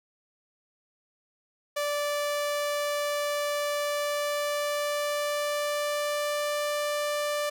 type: tone with pitch glide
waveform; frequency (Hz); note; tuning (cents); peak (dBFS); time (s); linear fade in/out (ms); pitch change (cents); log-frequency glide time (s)
sawtooth; 584 to 589.1; D5 to D5; -10 to +5; -23; 1.76-7.5; 10; +15; 3.82-6.6
effects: none